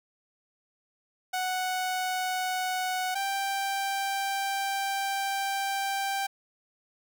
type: tone pair in turn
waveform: sawtooth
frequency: 740 / 785.8 Hz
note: F#5 / G5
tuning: 0 / +4 cents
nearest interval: minor second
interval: 104 cents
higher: second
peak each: -24 dBFS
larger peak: neither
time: 1.33-3.15 / 3.15-6.27 s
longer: second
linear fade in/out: 10 ms
effects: none